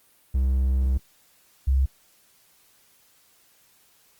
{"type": "tone pair in turn", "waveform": ["triangle", "sine"], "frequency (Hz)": [65.41, 66.71], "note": ["C2", "C2"], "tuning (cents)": [0, 34], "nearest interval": "unison", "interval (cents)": 34, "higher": "second", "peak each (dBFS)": -17, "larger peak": "neither", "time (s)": [[0.34, 0.98], [1.67, 1.86]], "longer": "first", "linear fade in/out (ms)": 10, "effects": ["white hiss -60 dBFS RMS until 4.19 s", "Opus 32 kbps"]}